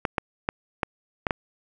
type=clicks; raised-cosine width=0.5 ms; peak=-8 dBFS; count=6; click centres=0.052 / 0.182 / 0.489 / 0.832 / 1.268 / 1.308 s; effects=none